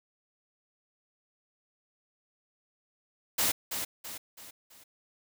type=noise with echo; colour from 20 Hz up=white; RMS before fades=-27 dBFS; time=3.38-3.52 s; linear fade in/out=10 ms; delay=330 ms; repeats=4; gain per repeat=-7 dB; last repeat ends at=4.84 s; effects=none